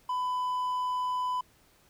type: tone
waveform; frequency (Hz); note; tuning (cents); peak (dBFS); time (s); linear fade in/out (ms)
triangle; 1001; B5; +23; -26; 0.09-1.41; 5
effects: pink hiss -63 dBFS RMS until 1.89 s

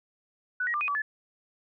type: tone with pitch steps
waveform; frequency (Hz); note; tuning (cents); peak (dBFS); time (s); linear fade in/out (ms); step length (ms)
sine; 1486 / 1898 / 1190 / 2495 / 1148 / 1727; F#6 / A#6 / D6 / D#7 / D6 / A6; +7 / +31 / +22 / +4 / -40 / -33; -26; 0.6-1.02; 5; 70
effects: none

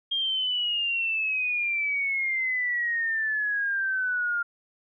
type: exponential sweep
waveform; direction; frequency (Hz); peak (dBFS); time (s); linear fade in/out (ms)
sine; down; 3230 to 1400; -24; 0.11-4.43; 10
effects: none

